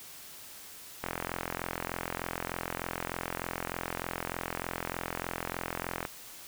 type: click train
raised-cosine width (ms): 0.5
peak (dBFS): -17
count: 218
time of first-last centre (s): 1.04-6.052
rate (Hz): 43.3
effects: white hiss -48 dBFS RMS until 6.47 s